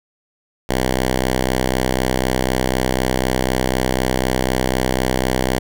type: tone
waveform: 5% pulse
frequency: 64 Hz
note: C2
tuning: 38 cents flat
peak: -5 dBFS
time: 0.69-5.59 s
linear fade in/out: 5 ms
effects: none